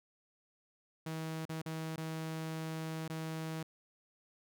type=tone with dropouts; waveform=sawtooth; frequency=160 Hz; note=D#3; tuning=49 cents sharp; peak=-34 dBFS; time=1.06-3.63 s; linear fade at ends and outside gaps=5 ms; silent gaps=1.454-1.493 / 1.618-1.659 / 1.961-1.977 / 3.08-3.098 s; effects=none